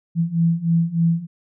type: beating tone pair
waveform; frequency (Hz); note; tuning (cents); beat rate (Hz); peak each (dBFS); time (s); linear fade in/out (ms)
sine; 165.3 / 168.6; E3 / E3; +5 / +39; 3.3; -20 / -18; 0.15-1.27; 50
effects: none